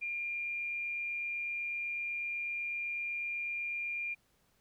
sine tone with amplitude modulation, 2400 Hz, D7, 37 cents sharp, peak -33 dBFS, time 0.01-4.15 s, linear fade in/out 20 ms, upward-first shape sine, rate 148 Hz, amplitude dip 25%, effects pink hiss -72 dBFS RMS until 4.6 s

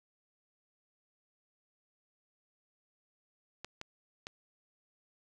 clicks, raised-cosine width 0.2 ms, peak -24 dBFS, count 3, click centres 3.646 / 3.814 / 4.269 s, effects none

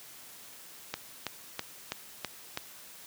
click train, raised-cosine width 0.2 ms, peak -15 dBFS, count 6, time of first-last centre 0.94-2.574 s, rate 3.06 Hz, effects white hiss -50 dBFS RMS until 3.06 s + high-pass 80 Hz 12 dB/octave

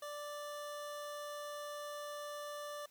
25% pulse tone, 587.3 Hz, D5, in tune, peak -39 dBFS, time 0.02-2.86 s, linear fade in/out 5 ms, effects white hiss -68 dBFS RMS until 2.9 s

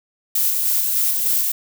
violet noise with tremolo, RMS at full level -18 dBFS, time 0.35-1.52 s, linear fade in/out 5 ms, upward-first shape square, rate 3.3 Hz, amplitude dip 25%, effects none

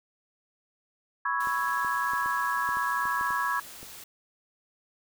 sine chord, C# minor seventh, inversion third, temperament equal, 987.8 / 1108.7 / 1318.5 / 1661.2 Hz, B5 / C#6 / E6 / G#6, 0 / 0 / 0 / 0 cents, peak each -31 / -30 / -35 / -30 dBFS, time 1.25-3.6 s, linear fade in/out 5 ms
white noise, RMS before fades -45 dBFS, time 1.4-4.04 s, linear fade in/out 5 ms
clicks, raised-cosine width 2 ms, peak -32 dBFS, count 10, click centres 1.472 / 1.848 / 2.135 / 2.26 / 2.69 / 2.77 / 3.055 / 3.211 / 3.306 / 3.83 s
effects none

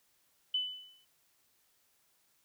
sine tone with exponential decay, 3002 Hz, F#7, 24 cents sharp, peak -27 dBFS, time 0.54-1.05 s, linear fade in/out 5 ms, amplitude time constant 110 ms, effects white hiss -72 dBFS RMS until 2.44 s

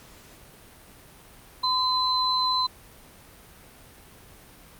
sine tone pair together, 1018 / 4052 Hz, C6 / B7, -48 / +44 cents, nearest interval 2 octaves, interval 2392 cents, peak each -24 dBFS, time 1.63-2.67 s, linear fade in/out 10 ms, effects pink hiss -50 dBFS RMS until 4.79 s + Opus 48 kbps

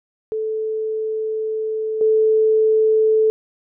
sine tone with level steps, 437.2 Hz, A4, 11 cents flat, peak -20 / -12 dBFS, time 0.32-3.3 s, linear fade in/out 0 ms, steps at 2.01 s, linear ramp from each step 2 ms, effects none

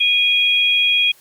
sine tone pair together, 2467 / 3293 Hz, D#7 / G#7, -15 / -15 cents, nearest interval perfect fourth, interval 500 cents, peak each -15 dBFS, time 0-1.12 s, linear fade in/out 10 ms, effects white hiss -50 dBFS RMS until 1.2 s + MP3 96 kbps

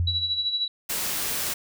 sine tone with exponential decay, 87.31 Hz, F2, in tune, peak -19 dBFS, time 0-0.51 s, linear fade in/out 0 ms, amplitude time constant 110 ms
sine tone with tremolo, 3920 Hz, B7, 14 cents flat, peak -21 dBFS, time 0.07-0.68 s, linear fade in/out 5 ms, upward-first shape sine, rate 13 Hz, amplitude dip 60%
white noise, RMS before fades -28 dBFS, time 0.89-1.54 s, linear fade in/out 10 ms
effects none

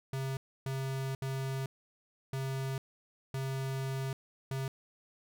square tone bursts at uneven times, 133.9 Hz, C3, 40 cents sharp, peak -34 dBFS, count 6, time 0.13-0.37 / 0.66-1.15 / 1.22-1.66 / 2.33-2.78 / 3.34-4.13 / 4.51-4.68 s, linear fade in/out 2 ms, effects none

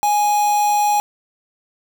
triangle tone with quantisation, 830.6 Hz, G#5, in tune, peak -12 dBFS, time 0.03-1 s, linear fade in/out 0 ms, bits 4, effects none

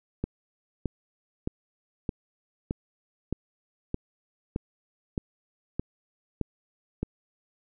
click train, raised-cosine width 3 ms, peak -15 dBFS, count 12, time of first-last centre 0.24-7.03 s, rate 1.62 Hz, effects none

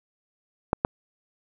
clicks, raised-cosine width 1 ms, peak -6 dBFS, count 2, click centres 0.731 / 0.849 s, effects none

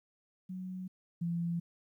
sine tone pair in turn, 185 / 170.26 Hz, F#3 / F3, 0 / -44 cents, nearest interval minor second, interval 144 cents, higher first, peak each -38 / -31 dBFS, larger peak second, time 0.49-0.88 / 1.21-1.6 s, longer neither, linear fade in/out 10 ms, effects 12-bit

